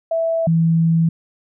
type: tone pair in turn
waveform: sine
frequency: 658 / 164.5 Hz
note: E5 / E3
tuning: -3 / -3 cents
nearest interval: 2 octaves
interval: 2400 cents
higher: first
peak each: -16 / -12 dBFS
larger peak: second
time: 0.11-0.47 / 0.47-1.09 s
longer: second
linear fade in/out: 5 ms
effects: none